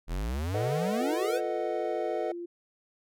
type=exponential sweep; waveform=square; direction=up; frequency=38.87 to 552 Hz; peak=-30 dBFS; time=0.07-1.41 s; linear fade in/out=50 ms
type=chord; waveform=triangle; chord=B dominant seventh; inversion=third; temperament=equal; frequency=440 / 493.9 / 622.3 / 740 Hz; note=A4 / B4 / D#5 / F#5; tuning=0 / 0 / 0 / 0 cents; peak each=-32 / -34 / -32 / -34 dBFS; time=0.54-2.32 s; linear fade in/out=5 ms
type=tone with pitch glide; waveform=sine; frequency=349.2 to 345.8 Hz; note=F4 to F4; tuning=0 to -17 cents; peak=-35 dBFS; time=1-2.46 s; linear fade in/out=10 ms; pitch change=-17 cents; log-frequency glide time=1.5-2.29 s
effects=none